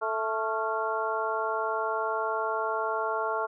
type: harmonic tone with a mistuned harmonic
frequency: 220 Hz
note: A3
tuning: in tune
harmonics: 2 / 3 / 4 / 5 / 6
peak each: -33 / -33 / -33 / -33 / -33 dBFS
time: 0.01-3.47 s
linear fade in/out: 20 ms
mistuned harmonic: 6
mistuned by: +78 cents
effects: none